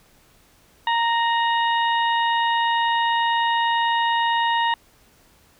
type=harmonic tone with a mistuned harmonic; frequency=929 Hz; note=A#5; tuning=6 cents flat; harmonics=1 / 2 / 3 / 4; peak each=-19 / -25 / -29 / -31 dBFS; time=0.87-4.74 s; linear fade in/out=2 ms; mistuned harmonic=3; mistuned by=+50 cents; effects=pink hiss -56 dBFS RMS until 5.59 s